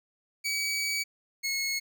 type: tone pair in turn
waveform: 20% pulse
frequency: 2278 / 2179 Hz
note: C#7 / C#7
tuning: +47 / -30 cents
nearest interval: minor second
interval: 77 cents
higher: first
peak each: -23 dBFS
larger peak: neither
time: 0.44-1.04 / 1.43-1.8 s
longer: first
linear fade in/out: 20 ms
effects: none